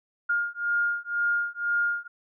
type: beating tone pair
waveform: sine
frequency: 1414 / 1416 Hz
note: F6 / F6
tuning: +21 / +23 cents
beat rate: 2 Hz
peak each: -27 dBFS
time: 0.29-2.08 s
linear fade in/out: 10 ms
effects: none